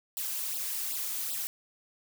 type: noise with flanger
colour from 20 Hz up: blue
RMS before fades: -34 dBFS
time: 0.17-1.47 s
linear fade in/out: 0 ms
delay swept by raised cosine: 0.23 to 3.23 ms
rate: 2.6 Hz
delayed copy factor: +0.9
effects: none